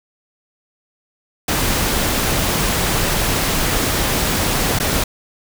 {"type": "noise with dropouts", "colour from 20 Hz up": "pink", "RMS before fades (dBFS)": -18, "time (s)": [1.48, 5.04], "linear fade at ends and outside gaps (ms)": 5, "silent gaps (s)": [4.789, 4.799], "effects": []}